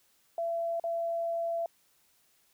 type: tone with dropouts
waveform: sine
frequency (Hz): 673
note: E5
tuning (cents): +36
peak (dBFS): -29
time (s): 0.38-1.66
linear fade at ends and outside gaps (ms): 2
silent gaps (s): 0.798-0.839
effects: white hiss -68 dBFS RMS until 2.53 s